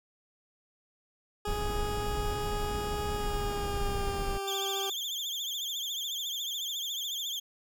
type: tone with pitch glide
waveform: 20% pulse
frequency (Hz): 415.3 to 392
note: G#4 to G4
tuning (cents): 0 to 0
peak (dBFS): -28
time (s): 1.45-4.9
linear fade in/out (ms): 5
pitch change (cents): -100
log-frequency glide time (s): 3.15-4.52
type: noise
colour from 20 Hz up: brown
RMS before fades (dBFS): -34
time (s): 1.47-4.38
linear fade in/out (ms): 10
type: tone with vibrato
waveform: 35% pulse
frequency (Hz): 3369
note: G#7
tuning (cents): +24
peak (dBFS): -31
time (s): 4.47-7.4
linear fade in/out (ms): 10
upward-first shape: triangle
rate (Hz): 14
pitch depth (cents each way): 140
effects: none